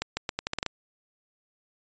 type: accelerating click train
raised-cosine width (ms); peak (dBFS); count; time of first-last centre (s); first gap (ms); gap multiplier
0.2; -11; 9; 0.02-0.663; 150; 0.81
effects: resampled to 16000 Hz